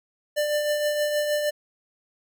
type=tone with tremolo; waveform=square; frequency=594 Hz; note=D5; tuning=20 cents sharp; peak=-21 dBFS; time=0.36-1.51 s; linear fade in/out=20 ms; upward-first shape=triangle; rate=6.4 Hz; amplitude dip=45%; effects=none